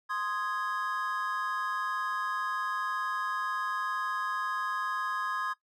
triangle chord, Ab major, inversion first, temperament equal, 1046.5 / 1244.5 / 1661.2 Hz, C6 / Eb6 / Ab6, 0 / 0 / 0 cents, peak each -33 dBFS, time 0.09-5.54 s, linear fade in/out 20 ms, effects noise-tail reverb RT60 0.1 s tail -17 dB re dry

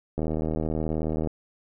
click train, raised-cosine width 2 ms, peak -15 dBFS, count 87, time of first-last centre 0.18-1.273 s, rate 78.7 Hz, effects none

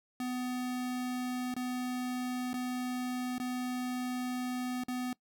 square tone with dropouts, 250.4 Hz, B3, 24 cents sharp, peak -34 dBFS, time 0.2-5.13 s, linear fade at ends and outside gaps 2 ms, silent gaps 1.541-1.564 / 2.532-2.54 / 3.382-3.399 / 4.837-4.883 s, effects noise-tail reverb RT60 0.1 s tail -22 dB re dry

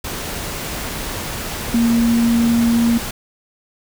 sine tone in noise, 233.1 Hz, A#3, in tune, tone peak -12 dBFS, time 1.74-2.98 s, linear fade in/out 5 ms, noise pink, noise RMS -26 dBFS, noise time 0.04-3.11 s, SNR +11 dB, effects none

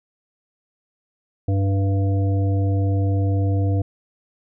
harmonic tone, 98 Hz, G2, in tune, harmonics 1 / 3 / 5 / 7, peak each -17 / -27 / -31 / -34 dBFS, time 1.48-3.82 s, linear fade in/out 5 ms, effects none

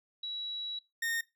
sine / 40% pulse tone pair in turn, 3900 / 1840.6 Hz, B7 / A#6, -23 / -22 cents, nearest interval octave + minor second, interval 1299 cents, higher first, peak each -35 / -30 dBFS, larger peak second, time 0.23-0.79 / 1.02-1.21 s, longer first, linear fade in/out 5 ms, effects noise-tail reverb RT60 0.2 s tail -18 dB re dry

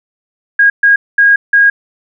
sine tone bursts at uneven times, 1635 Hz, G#6, 28 cents flat, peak -4 dBFS, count 4, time 0.59-0.7 / 0.83-0.96 / 1.18-1.36 / 1.53-1.7 s, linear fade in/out 5 ms, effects none

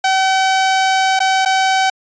sawtooth tone with dropouts, 763 Hz, G5, 47 cents flat, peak -8 dBFS, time 0.04-1.9 s, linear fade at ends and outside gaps 5 ms, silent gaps 1.192-1.202 / 1.451-1.458 s, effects resampled to 16000 Hz

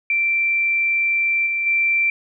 sine tone with level steps, 2349 Hz, D7, in tune, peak -16 / -19 / -15 dBFS, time 0.1-2.1 s, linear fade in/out 2 ms, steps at 1.46 / 1.66 s, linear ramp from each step 10 ms, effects none

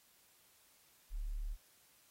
sine tone, 36.52 Hz, D1, 9 cents flat, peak -37 dBFS, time 1.1-1.57 s, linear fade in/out 50 ms, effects white hiss -68 dBFS RMS until 2.1 s + AAC 48 kbps

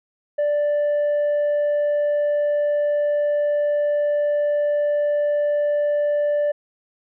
sine tone with tanh clipping, 587.3 Hz, D5, in tune, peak -18 dBFS, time 0.38-6.52 s, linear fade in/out 10 ms, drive 2 dB, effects none

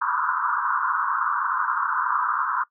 pink band-pass noise, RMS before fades -24 dBFS, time 0.01-2.64 s, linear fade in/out 10 ms, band 960 to 1500 Hz, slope 96 dB/octave, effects noise-tail reverb RT60 0.1 s tail -20 dB re dry

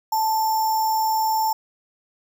sine tone with sample-and-hold, 880 Hz, A5, in tune, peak -18 dBFS, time 0.12-1.53 s, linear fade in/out 5 ms, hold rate 6300 Hz, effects none

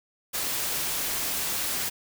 white noise, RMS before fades -29 dBFS, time 0.33-1.9 s, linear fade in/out 20 ms, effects none

